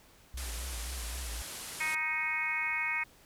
sine tone with vibrato, 60 Hz, B1, 49 cents flat, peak -37 dBFS, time 0.34-1.42 s, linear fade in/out 0 ms, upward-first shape sine, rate 3.8 Hz, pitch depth 140 cents each way
white low-pass noise, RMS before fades -43 dBFS, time 0.37-1.95 s, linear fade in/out 5 ms, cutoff 12000 Hz, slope 48 dB/octave
harmonic tone, 312.8 Hz, D#4, 9 cents sharp, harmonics 3 / 4 / 5 / 6 / 7 / 8, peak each -41 / -43 / -43 / -38 / -32 / -37 dBFS, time 1.8-3.04 s, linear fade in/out 10 ms
effects pink hiss -60 dBFS RMS until 3.25 s

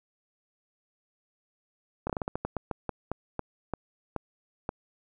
slowing click train, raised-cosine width 1 ms, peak -16 dBFS, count 16, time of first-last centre 2.07-4.691 s, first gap 26 ms, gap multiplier 1.24, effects none

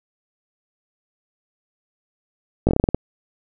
slowing click train, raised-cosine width 2 ms, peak -3 dBFS, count 9, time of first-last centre 2.67-2.946 s, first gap 18 ms, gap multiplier 1.18, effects none

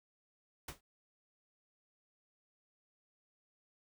pink noise with exponential decay, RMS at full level -39 dBFS, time 0.68-0.81 s, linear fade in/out 5 ms, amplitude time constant 27 ms, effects none

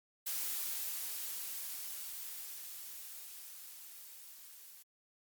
blue noise with level ramp, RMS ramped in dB -37 to -55 dBFS, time 0.26-4.83 s, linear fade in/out 10 ms, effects Opus 48 kbps

